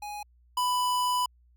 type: tone pair in turn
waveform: square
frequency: 830.6 / 993.4 Hz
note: G#5 / B5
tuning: 0 / +10 cents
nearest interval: minor third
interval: 310 cents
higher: second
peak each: -36 / -25 dBFS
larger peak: second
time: 0.02-0.23 / 0.57-1.26 s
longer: second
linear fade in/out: 5 ms
effects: added 60 Hz sine -58 dBFS peak until 1.56 s